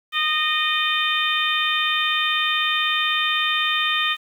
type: harmonic tone with a mistuned harmonic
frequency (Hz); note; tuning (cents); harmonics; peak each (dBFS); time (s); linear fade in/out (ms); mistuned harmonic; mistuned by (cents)
616; D#5; -17; 2 / 3 / 4 / 5 / 6; -25 / -25 / -25 / -25 / -25; 0.12-4.17; 50; 6; -36
effects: 8-bit